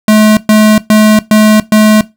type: tone bursts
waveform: square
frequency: 214.6 Hz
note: A3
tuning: 43 cents flat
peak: -3 dBFS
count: 5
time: 0.08-2.01 s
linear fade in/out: 2 ms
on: 290 ms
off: 120 ms
effects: noise-tail reverb RT60 0.2 s tail -18 dB re dry